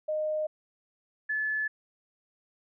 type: tone pair in turn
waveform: sine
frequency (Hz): 616 / 1727.3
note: D#5 / A6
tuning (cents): -17 / -32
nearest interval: octave + tritone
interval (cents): 1785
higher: second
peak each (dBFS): -27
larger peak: neither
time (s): 0.08-0.47 / 1.29-1.68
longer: neither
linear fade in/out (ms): 10
effects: none